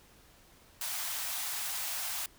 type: high-pass noise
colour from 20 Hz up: white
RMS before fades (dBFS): -36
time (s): 0.81-2.26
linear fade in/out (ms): 2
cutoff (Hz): 620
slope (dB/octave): 96
effects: pink hiss -60 dBFS RMS until 2.38 s